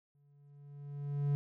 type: tone with exponential growth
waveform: triangle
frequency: 143.2 Hz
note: D3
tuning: 43 cents flat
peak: -25 dBFS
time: 0.15-1.35 s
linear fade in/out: 0 ms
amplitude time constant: 260 ms
effects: none